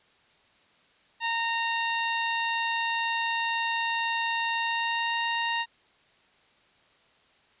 15% pulse tone with pitch glide, 922 to 928.4 Hz, A#5 to A#5, -19 to -7 cents, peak -19 dBFS, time 1.2-5.66 s, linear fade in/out 50 ms, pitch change +12 cents, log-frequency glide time 4.54-5.17 s, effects white hiss -62 dBFS RMS until 7.6 s + resampled to 8000 Hz

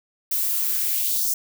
violet noise with high-pass filter sweep, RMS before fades -23 dBFS, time 0.31-1.34 s, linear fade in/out 5 ms, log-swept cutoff 410 to 6200 Hz, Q 2, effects none

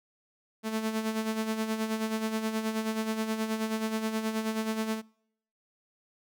sawtooth tone with tremolo, 220 Hz, A3, in tune, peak -23 dBFS, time 0.63-5.02 s, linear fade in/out 50 ms, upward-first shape sine, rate 9.4 Hz, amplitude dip 60%, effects noise-tail reverb RT60 0.7 s tail -26 dB re dry

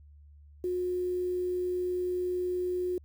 sine tone with quantisation, 360.9 Hz, F#4, 43 cents flat, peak -28 dBFS, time 0.64-2.98 s, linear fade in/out 2 ms, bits 9, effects added 73 Hz sine -51 dBFS peak until 3.04 s

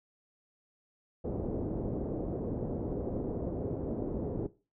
white low-pass noise, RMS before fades -35 dBFS, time 1.24-4.47 s, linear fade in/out 10 ms, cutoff 480 Hz, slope 24 dB/octave, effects noise-tail reverb RT60 0.3 s tail -17 dB re dry

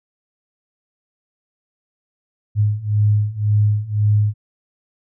sine beating tone pair, 103.83 / 105.73 Hz, G#2 / G#2, 0 / +31 cents, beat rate 1.9 Hz, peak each -18 / -16 dBFS, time 2.55-4.34 s, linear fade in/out 50 ms, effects none

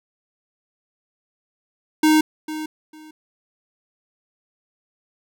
square tone with echo, 310 Hz, D#4, 6 cents flat, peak -13 dBFS, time 2.03-2.21 s, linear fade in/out 5 ms, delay 450 ms, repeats 2, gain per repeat -14 dB, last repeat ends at 3.11 s, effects none

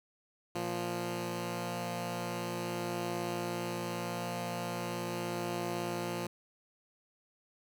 10% pulse tone pair together, 116.54 / 174.61 Hz, A#2 / F3, 0 / 0 cents, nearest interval perfect fifth, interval 700 cents, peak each -31 / -28 dBFS, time 0.55-6.27 s, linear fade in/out 5 ms, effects none

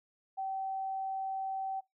sine tone, 770 Hz, G5, 31 cents flat, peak -33 dBFS, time 0.37-1.81 s, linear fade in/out 20 ms, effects noise-tail reverb RT60 0.2 s tail -23 dB re dry

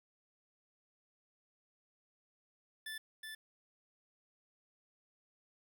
25% pulse tone with echo, 1753 Hz, A6, 7 cents flat, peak -38 dBFS, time 2.86-2.98 s, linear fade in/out 5 ms, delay 370 ms, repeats 1, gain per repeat -3 dB, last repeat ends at 3.35 s, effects 11-bit

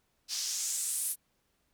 white noise with band-pass filter sweep, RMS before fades -34 dBFS, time 0.28-1.16 s, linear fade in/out 50 ms, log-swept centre 4800 to 11000 Hz, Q 2.7, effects pink hiss -75 dBFS RMS until 1.73 s

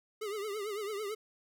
square tone with vibrato, 415.3 Hz, G#4, in tune, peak -36 dBFS, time 0.21-1.15 s, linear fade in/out 10 ms, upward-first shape triangle, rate 9 Hz, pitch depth 120 cents each way, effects none

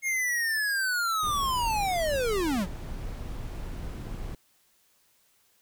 square linear sweep, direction down, 2159 to 164.81 Hz, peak -26 dBFS, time 0.02-2.67 s, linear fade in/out 50 ms
brown noise, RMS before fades -36 dBFS, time 1.23-4.35 s, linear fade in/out 2 ms
effects white hiss -66 dBFS RMS until 5.61 s

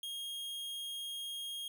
45% pulse tone, 3252 Hz, G#7, 37 cents flat, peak -39 dBFS, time 0.03-1.68 s, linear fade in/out 2 ms, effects none

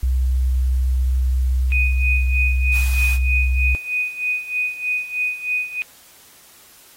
sine tone, 64 Hz, C2, 38 cents flat, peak -15 dBFS, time 0.03-3.75 s, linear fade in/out 0 ms
sine tone with tremolo, 2489 Hz, D#7, in tune, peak -17 dBFS, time 1.72-5.82 s, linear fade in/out 0 ms, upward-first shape sine, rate 3.2 Hz, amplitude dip 80%
white high-pass noise, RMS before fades -33 dBFS, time 2.71-3.19 s, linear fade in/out 50 ms, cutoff 680 Hz, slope 48 dB/octave
effects white hiss -48 dBFS RMS until 6.96 s + AAC 48 kbps

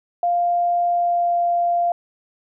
sine tone with pitch glide, 698.5 to 694.5 Hz, F5 to F5, 0 to -10 cents, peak -16 dBFS, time 0.23-1.92 s, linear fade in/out 2 ms, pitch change -10 cents, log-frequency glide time 0.89-1.37 s, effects none

